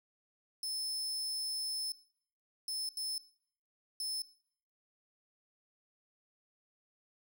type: tone bursts at uneven times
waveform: sawtooth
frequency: 5250 Hz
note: E8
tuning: 8 cents flat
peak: -33 dBFS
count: 4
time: 0.63-1.92 / 2.68-2.89 / 2.97-3.18 / 4-4.22 s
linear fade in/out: 2 ms
effects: noise-tail reverb RT60 0.6 s tail -20 dB re dry